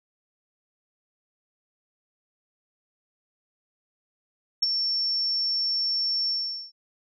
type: tone with ADSR envelope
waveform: sine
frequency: 5440 Hz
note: F8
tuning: 46 cents flat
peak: -17 dBFS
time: 4.62-6.72 s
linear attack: 9 ms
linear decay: 24 ms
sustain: -6 dB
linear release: 430 ms
effects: none